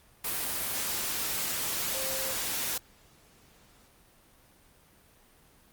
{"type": "tone in noise", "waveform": "sine", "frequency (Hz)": 530, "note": "C5", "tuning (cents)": 22, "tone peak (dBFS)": -38, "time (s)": [1.94, 2.33], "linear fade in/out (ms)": 5, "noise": "white", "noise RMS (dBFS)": -32, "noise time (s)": [0.24, 2.78], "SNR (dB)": -9, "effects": ["pink hiss -60 dBFS RMS until 5.72 s", "Opus 32 kbps"]}